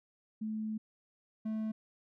sine / triangle tone pair in turn, 217.1 / 218.3 Hz, A3 / A3, -23 / -13 cents, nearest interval unison, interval 10 cents, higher second, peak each -34 / -31 dBFS, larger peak second, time 0.41-0.78 / 1.45-1.72 s, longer first, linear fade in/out 10 ms, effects none

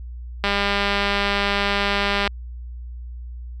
click train, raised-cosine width 0.3 ms, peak -5 dBFS, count 370, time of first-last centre 0.44-2.276 s, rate 201 Hz, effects added 60 Hz sine -31 dBFS peak until 3.6 s

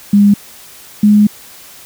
sine tone pair in turn, 203.3 / 208.8 Hz, G#3 / G#3, -37 / +10 cents, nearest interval unison, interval 47 cents, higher second, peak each -4 dBFS, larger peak neither, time 0.13-0.34 / 1.03-1.27 s, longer second, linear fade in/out 5 ms, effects white hiss -37 dBFS RMS until 1.85 s

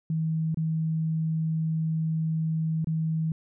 sine tone with dropouts, 160 Hz, D#3, 49 cents sharp, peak -24 dBFS, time 0.1-3.32 s, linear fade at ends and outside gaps 2 ms, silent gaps 0.545-0.572 / 2.845-2.871 s, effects none

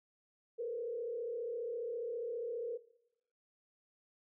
sine tone with frequency modulation, 470 Hz, A#4, 14 cents sharp, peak -36 dBFS, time 0.58-2.78 s, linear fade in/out 20 ms, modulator 34.8 Hz, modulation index 0.83, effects noise-tail reverb RT60 0.9 s tail -20 dB re dry

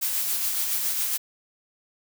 blue noise with tremolo, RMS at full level -25 dBFS, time 0.01-1.18 s, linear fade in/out 20 ms, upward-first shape sine, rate 7.2 Hz, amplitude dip 30%, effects none

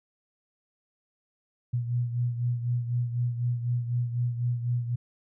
sine beating tone pair, 120.4 / 124.4 Hz, B2 / B2, -44 / +13 cents, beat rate 4 Hz, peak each -26 / -33 dBFS, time 1.73-4.96 s, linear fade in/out 10 ms, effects none

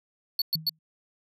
square tone bursts, 4435 Hz, C#8, in tune, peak -23 dBFS, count 3, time 0.39-0.694 s, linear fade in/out 2 ms, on 28 ms, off 110 ms
sine tone with exponential decay, 158.4 Hz, D#3, 31 cents sharp, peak -30 dBFS, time 0.55-0.79 s, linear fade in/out 5 ms, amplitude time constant 51 ms
effects none

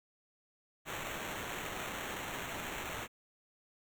blue noise with sample-and-hold, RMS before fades -41 dBFS, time 0.85-3.08 s, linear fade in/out 50 ms, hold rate 4900 Hz, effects none

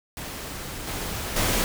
pink noise with level steps, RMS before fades -35 / -31 / -23 dBFS, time 0.17-1.64 s, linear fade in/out 0 ms, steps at 0.87 / 1.36 s, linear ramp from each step 5 ms, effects none

